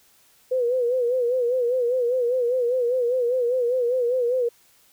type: tone with vibrato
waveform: sine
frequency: 493.9 Hz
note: B4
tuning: in tune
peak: -19 dBFS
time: 0.51-4.49 s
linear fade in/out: 10 ms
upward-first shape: sine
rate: 5 Hz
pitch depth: 84 cents each way
effects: white hiss -58 dBFS RMS until 4.92 s